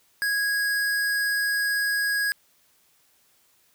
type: tone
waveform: square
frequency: 1653 Hz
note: G#6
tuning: 9 cents flat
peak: -23 dBFS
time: 0.22-2.32 s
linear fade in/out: 0 ms
effects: white hiss -63 dBFS RMS until 3.74 s